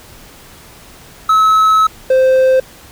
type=tone pair in turn; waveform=triangle; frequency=1292 / 521.1 Hz; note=E6 / C5; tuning=-35 / -7 cents; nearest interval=octave + major third; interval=1572 cents; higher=first; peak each=-5 dBFS; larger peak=neither; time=1.29-1.87 / 2.1-2.6 s; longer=first; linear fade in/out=5 ms; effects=pink hiss -39 dBFS RMS until 2.91 s